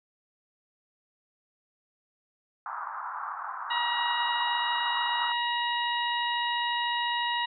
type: band-pass noise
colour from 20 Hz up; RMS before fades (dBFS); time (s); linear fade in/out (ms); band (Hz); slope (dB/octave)
pink; -36; 2.66-5.32; 2; 870 to 1400; 48
type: harmonic tone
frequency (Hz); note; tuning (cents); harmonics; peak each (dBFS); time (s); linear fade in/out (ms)
954; A#5; +40; 1 / 2 / 3 / 4; -29 / -32 / -34 / -35; 3.7-7.46; 10
effects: none